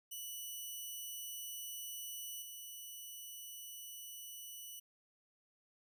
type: tone with level steps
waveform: 5% pulse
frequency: 2960 Hz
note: F#7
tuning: in tune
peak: -35 / -39 dBFS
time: 0.11-4.8 s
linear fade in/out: 10 ms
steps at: 2.42 s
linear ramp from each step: 2 ms
effects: none